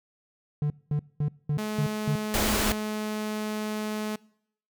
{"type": "tone bursts", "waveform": "triangle", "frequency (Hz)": 147.8, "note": "D3", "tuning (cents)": 11, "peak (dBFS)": -21, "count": 6, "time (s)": [0.62, 2.156], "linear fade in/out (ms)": 2, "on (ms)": 81, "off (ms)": 210}
{"type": "tone", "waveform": "sawtooth", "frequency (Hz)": 213.6, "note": "G#3", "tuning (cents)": 49, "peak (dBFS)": -25, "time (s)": [1.58, 4.16], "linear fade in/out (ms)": 5}
{"type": "band-stop noise", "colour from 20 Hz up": "pink", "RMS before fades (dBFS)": -26, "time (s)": [2.34, 2.72], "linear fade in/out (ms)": 0, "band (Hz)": [120, 190], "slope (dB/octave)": 96}
{"effects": ["noise-tail reverb RT60 0.7 s tail -24 dB re dry"]}